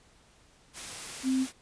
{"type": "tone in noise", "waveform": "sine", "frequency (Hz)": 261.6, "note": "C4", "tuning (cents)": 0, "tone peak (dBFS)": -24, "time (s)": [1.23, 1.47], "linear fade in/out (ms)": 50, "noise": "white", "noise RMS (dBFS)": -40, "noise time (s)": [0.73, 1.53], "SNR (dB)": 13, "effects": ["pink hiss -61 dBFS RMS until 1.61 s", "resampled to 22050 Hz"]}